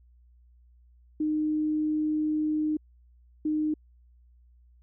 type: tone bursts at uneven times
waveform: sine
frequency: 306.6 Hz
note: D#4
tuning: 25 cents flat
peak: -24 dBFS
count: 2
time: 1.2-2.77 / 3.45-3.74 s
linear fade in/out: 5 ms
effects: added 60 Hz sine -55 dBFS peak until 4.82 s